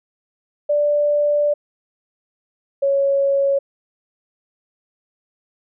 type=tone pair in turn; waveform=sine; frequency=587.3 / 554.3 Hz; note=D5 / C#5; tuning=0 / 0 cents; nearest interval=minor second; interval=100 cents; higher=first; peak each=-14 dBFS; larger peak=neither; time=0.69-1.54 / 2.82-3.59 s; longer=first; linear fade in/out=10 ms; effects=none